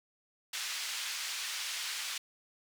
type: band-pass noise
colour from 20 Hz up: white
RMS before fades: -38 dBFS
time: 0.53-2.18 s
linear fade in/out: 5 ms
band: 1600 to 5600 Hz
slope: 12 dB/octave
effects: none

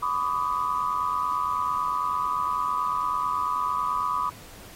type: tone cluster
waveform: sine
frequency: 1000 / 1144 / 1233 Hz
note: B5 / D6 / D#6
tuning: +21 / -46 / -16 cents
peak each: -28 dBFS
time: 0.02-4.3 s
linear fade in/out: 10 ms
effects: pink hiss -47 dBFS RMS until 4.75 s + AAC 48 kbps

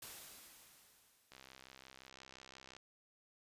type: noise with exponential decay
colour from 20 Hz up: white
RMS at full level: -49 dBFS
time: 0.02-2.09 s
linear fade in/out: 5 ms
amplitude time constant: 450 ms
type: click train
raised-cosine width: 0.2 ms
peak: -37 dBFS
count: 96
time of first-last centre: 1.32-2.766 s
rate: 65.7 Hz
effects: resampled to 32000 Hz

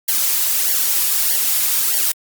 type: noise with flanger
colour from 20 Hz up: blue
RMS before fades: -17 dBFS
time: 0.08-2.12 s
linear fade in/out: 5 ms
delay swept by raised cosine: 0.78 to 4.58 ms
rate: 1.6 Hz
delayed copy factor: -0.9
effects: Opus 48 kbps

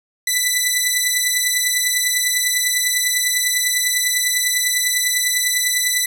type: beating tone pair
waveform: 10% pulse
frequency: 1984 / 1994 Hz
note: B6 / B6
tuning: +7 / +16 cents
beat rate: 10 Hz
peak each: -10 dBFS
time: 0.27-6.06 s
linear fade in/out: 5 ms
effects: none

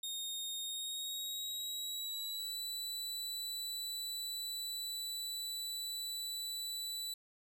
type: tone with pitch glide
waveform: sawtooth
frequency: 3700 to 3966 Hz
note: A#7 to B7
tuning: -14 to +7 cents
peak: -36 dBFS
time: 0.03-7.14 s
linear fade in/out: 5 ms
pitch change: +121 cents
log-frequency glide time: 0.62-2.58 s
effects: none

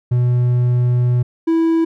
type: tone pair in turn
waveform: triangle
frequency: 122.9 / 328.1 Hz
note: B2 / E4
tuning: -8 / -8 cents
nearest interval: octave + perfect fourth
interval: 1700 cents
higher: second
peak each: -10 dBFS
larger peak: neither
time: 0.11-1.23 / 1.47-1.85 s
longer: first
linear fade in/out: 10 ms
effects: none

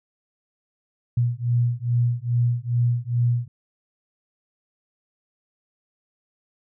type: beating tone pair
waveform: sine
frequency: 119.1 / 121.5 Hz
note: A#2 / B2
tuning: +38 / -28 cents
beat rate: 2.4 Hz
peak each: -22 dBFS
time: 1.17-3.48 s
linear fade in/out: 5 ms
effects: none

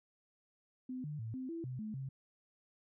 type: tone with pitch steps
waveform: sine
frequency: 255.3 / 149.4 / 112 / 258.8 / 332.5 / 127.3 / 215.4 / 134.1 Hz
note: C4 / D3 / A2 / C4 / E4 / C3 / A3 / C3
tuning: -42 / +30 / +31 / -19 / +15 / -47 / -37 / +43 cents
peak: -39 dBFS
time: 0.89-2.09 s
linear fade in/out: 5 ms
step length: 150 ms
effects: none

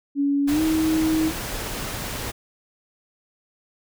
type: tone with pitch glide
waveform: sine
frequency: 282.3 to 316.9 Hz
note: C#4 to D#4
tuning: +32 to +32 cents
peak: -18 dBFS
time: 0.15-1.32 s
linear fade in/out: 50 ms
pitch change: +200 cents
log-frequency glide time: 0.48-0.61 s
type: noise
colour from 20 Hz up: pink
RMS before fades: -30 dBFS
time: 0.47-2.32 s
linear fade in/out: 20 ms
effects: none

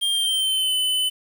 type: tone with pitch glide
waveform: square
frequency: 3200 to 3020 Hz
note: G7 to F#7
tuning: +35 to +35 cents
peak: -20 dBFS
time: 0.01-1.1 s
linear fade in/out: 20 ms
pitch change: -100 cents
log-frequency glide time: 0.11-0.75 s
effects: 8-bit

